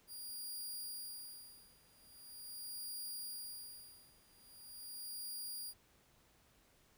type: tone with tremolo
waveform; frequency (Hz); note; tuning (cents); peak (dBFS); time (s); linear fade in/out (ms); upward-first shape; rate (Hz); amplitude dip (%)
10% pulse; 4812; D8; +41; -36; 0.07-5.74; 50; sine; 0.42; 95
effects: pink hiss -70 dBFS RMS until 6.97 s